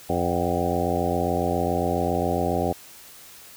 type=harmonic tone with a mistuned harmonic; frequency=87.31 Hz; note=F2; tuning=in tune; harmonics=1 / 2 / 3 / 4 / 5 / 6 / 7 / 8 / 9; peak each=-30 / -30 / -30 / -30 / -30 / -30 / -30 / -30 / -30 dBFS; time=0.09-2.73 s; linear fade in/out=10 ms; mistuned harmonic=8; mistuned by=+72 cents; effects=white hiss -46 dBFS RMS until 3.56 s